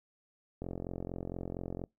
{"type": "click train", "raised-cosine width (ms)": 2, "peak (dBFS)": -25, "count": 55, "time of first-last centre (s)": [0.62, 1.839], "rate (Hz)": 44.3, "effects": ["noise-tail reverb RT60 0.2 s tail -26 dB re dry"]}